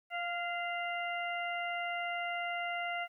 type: harmonic tone with a mistuned harmonic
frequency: 698.5 Hz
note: F5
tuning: in tune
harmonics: 1 / 2 / 3 / 4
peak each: -37 / -41 / -39 / -43 dBFS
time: 0.1-3.08 s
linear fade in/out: 50 ms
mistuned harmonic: 3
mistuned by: -26 cents
effects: 12-bit